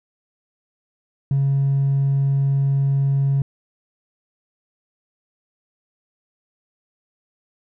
sine tone with hard clipping, 138 Hz, C#3, 7 cents flat, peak -16 dBFS, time 1.31-3.42 s, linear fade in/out 2 ms, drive 1 dB, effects none

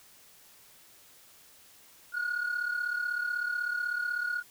sine tone pair together, 1436.9 / 1473 Hz, F6 / F#6, +49 / -8 cents, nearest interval unison, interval 43 cents, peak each -29 / -32 dBFS, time 2.12-4.43 s, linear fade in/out 50 ms, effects tanh soft clip ceiling -26 dBFS + white hiss -57 dBFS RMS until 4.5 s

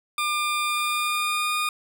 20% pulse tone with pitch glide, 1200 to 1223.1 Hz, D6 to D#6, +37 to -30 cents, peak -18 dBFS, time 0.18-1.69 s, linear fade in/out 2 ms, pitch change +33 cents, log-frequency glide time 0.66-1.55 s, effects none

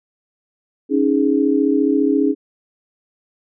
sine chord, C# suspended second, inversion none, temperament just, 277.2 / 311.8 / 415.8 Hz, C#4 / D#4 / G#4, 0 / +4 / +2 cents, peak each -16 / -18 / -19 dBFS, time 0.89-2.35 s, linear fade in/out 50 ms, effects none

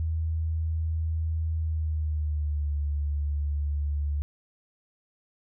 sine tone with pitch glide, 80.3 to 72.79 Hz, E2 to D2, -45 to -15 cents, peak -25 dBFS, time 0-4.22 s, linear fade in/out 0 ms, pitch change -170 cents, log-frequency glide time 1.57-2.74 s, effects none

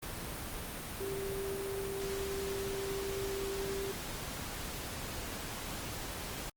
sine tone in noise, 392 Hz, G4, in tune, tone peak -36 dBFS, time 1-3.92 s, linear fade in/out 10 ms, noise pink, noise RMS -41 dBFS, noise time 0.02-6.5 s, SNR +2 dB, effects Opus 32 kbps

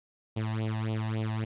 sawtooth tone with flanger, 109.9 Hz, A2, 2 cents flat, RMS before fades -31 dBFS, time 0.36-1.45 s, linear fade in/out 10 ms, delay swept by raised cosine 0.29 to 1.13 ms, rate 3.6 Hz, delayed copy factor +0.95, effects resampled to 8000 Hz + 11-bit

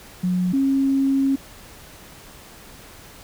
sine tone pair in turn, 181.2 / 271.5 Hz, F#3 / C#4, -36 / -36 cents, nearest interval perfect fifth, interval 700 cents, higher second, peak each -18 / -16 dBFS, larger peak second, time 0.23-0.53 / 0.53-1.36 s, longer second, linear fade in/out 10 ms, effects pink hiss -44 dBFS RMS until 3.23 s

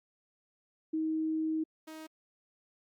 sine / sawtooth tone pair in turn, 316.3 / 315.1 Hz, D#4 / D#4, +29 / +22 cents, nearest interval unison, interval 7 cents, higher first, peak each -29 / -40 dBFS, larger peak first, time 0.93-1.64 / 1.87-2.07 s, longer first, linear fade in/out 10 ms, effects Opus 48 kbps

